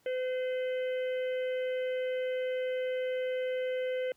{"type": "harmonic tone with a mistuned harmonic", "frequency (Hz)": 510, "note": "C5", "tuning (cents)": -44, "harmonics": [1, 3, 4, 5, 6], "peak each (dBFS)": [-30, -46, -45, -53, -50], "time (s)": [0.06, 4.12], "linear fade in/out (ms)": 2, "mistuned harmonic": 4, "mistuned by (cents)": 16, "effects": ["pink hiss -68 dBFS RMS until 4.16 s", "high-pass 100 Hz 12 dB/octave"]}